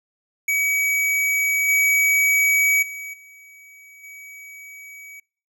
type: tone with level steps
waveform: square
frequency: 2271 Hz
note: C#7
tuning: 41 cents sharp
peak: -19 / -16 / -32 / -45 / -39 dBFS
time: 0.48-5.2 s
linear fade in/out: 5 ms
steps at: 1.68 / 2.82 / 3.13 / 4.03 s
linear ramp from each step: 10 ms
effects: noise-tail reverb RT60 0.5 s tail -25 dB re dry